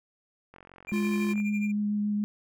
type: click train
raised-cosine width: 0.5 ms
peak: -34 dBFS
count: 40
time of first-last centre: 0.54-1.401 s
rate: 45.3 Hz
type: tone with tremolo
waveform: triangle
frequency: 2389 Hz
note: D7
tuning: 29 cents sharp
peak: -32 dBFS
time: 0.87-1.72 s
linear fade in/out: 20 ms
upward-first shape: sine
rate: 12 Hz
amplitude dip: 80%
type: tone with vibrato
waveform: sine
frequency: 207.7 Hz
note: G#3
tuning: in tune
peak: -25 dBFS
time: 0.92-2.24 s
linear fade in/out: 0 ms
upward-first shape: triangle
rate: 7.1 Hz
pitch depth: 12 cents each way
type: tone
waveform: square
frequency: 349.2 Hz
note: F4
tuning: in tune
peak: -33 dBFS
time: 0.92-1.34 s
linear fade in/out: 20 ms
effects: none